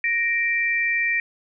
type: tone pair together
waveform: sine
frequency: 1864.7 / 2349 Hz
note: A#6 / D7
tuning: 0 / 0 cents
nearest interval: major third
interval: 400 cents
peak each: -22 dBFS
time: 0.04-1.2 s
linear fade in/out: 2 ms
effects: none